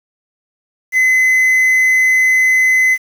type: tone with quantisation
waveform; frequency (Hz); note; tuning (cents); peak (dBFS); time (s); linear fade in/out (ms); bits
triangle; 2035; C7; -49; -7; 0.92-2.98; 50; 6
effects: none